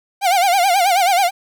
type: tone with vibrato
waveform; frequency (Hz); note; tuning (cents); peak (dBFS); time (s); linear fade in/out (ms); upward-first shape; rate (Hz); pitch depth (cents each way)
45% pulse; 746; F#5; +14; -12; 0.21-1.31; 50; sine; 9.3; 140
effects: none